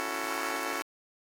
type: chord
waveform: 10% pulse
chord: F# minor seventh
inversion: second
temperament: just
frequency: 277.5 / 333 / 370 / 444 Hz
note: C#4 / E4 / F#4 / A4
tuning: +2 / +18 / 0 / +16 cents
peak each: -30 dBFS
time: 0-0.82 s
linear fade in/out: 0 ms
effects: AAC 48 kbps